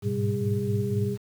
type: tone cluster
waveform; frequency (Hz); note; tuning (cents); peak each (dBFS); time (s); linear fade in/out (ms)
sine; 103.7 / 107.8 / 125.6 / 197.2 / 407.6; G#2 / A2 / B2 / G3 / G#4; -2 / -35 / +30 / +11 / -32; -30; 0.02-1.18; 50
effects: 8-bit